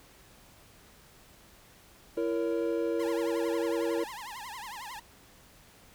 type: chord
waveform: triangle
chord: A# diminished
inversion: second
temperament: just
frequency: 335.6 / 466.2 / 559.4 Hz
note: E4 / A#4 / C#5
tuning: +31 / 0 / +16 cents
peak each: -29 / -29 / -33 dBFS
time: 2.17-4.04 s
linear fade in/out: 5 ms
type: tone with vibrato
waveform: sawtooth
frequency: 932.3 Hz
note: A#5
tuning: in tune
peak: -36 dBFS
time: 2.99-5 s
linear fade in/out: 10 ms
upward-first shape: triangle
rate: 11 Hz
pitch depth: 270 cents each way
effects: pink hiss -57 dBFS RMS until 5.94 s